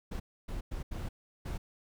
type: noise bursts at uneven times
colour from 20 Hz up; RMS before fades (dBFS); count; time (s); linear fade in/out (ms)
brown; -37; 5; 0.11-0.2 / 0.48-0.61 / 0.71-0.83 / 0.91-1.09 / 1.45-1.58; 10
effects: none